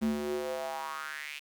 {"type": "tone with high-pass filter sweep", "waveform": "square", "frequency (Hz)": 73.4, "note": "D2", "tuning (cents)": 0, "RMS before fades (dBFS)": -35, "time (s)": [0.01, 1.4], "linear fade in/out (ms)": 20, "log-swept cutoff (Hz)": [200, 2700], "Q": 4.6, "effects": ["10-bit"]}